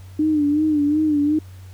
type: tone with vibrato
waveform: sine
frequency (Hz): 300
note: D4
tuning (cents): +37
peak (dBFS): -15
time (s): 0.19-1.39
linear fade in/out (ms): 5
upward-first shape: sine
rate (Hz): 2.7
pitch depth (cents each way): 70
effects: added 93 Hz sine -37 dBFS peak until 1.73 s + pink hiss -52 dBFS RMS until 1.73 s